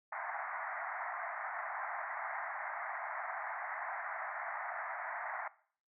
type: band-pass noise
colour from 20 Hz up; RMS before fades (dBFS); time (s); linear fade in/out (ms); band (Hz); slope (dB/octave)
pink; -41; 0.12-5.48; 5; 650 to 2100; 96
effects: noise-tail reverb RT60 0.5 s tail -19 dB re dry